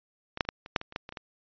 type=clicks; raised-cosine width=0.3 ms; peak=-19 / -7 / -30 / -11 / -27 / -6 / -23 / -29 / -15 / -25 / -25 / -22 dBFS; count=12; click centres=0.374 / 0.408 / 0.451 / 0.489 / 0.661 / 0.762 / 0.814 / 0.924 / 0.961 / 1.091 / 1.124 / 1.172 s; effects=resampled to 11025 Hz